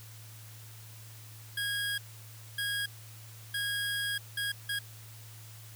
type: tone bursts at uneven times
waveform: 25% pulse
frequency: 1641 Hz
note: G#6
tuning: 21 cents flat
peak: -27 dBFS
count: 5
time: 1.57-1.98 / 2.58-2.86 / 3.54-4.18 / 4.37-4.52 / 4.69-4.79 s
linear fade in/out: 5 ms
effects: added 110 Hz sine -48 dBFS peak until 5.75 s + white hiss -53 dBFS RMS until 5.75 s